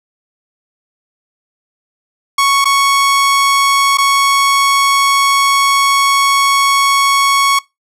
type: tone with dropouts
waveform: sawtooth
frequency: 1108.7 Hz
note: C#6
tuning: in tune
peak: -5 dBFS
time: 2.38-7.59 s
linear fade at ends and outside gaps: 5 ms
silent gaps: 2.644-2.654 / 3.973-3.983 s
effects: noise-tail reverb RT60 0.2 s tail -22 dB re dry + low-pass 12000 Hz 12 dB/octave